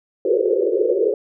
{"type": "band-pass noise", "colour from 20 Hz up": "pink", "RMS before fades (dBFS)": -18, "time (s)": [0.25, 1.14], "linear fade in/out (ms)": 2, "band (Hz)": [360, 530], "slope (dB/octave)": 96, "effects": []}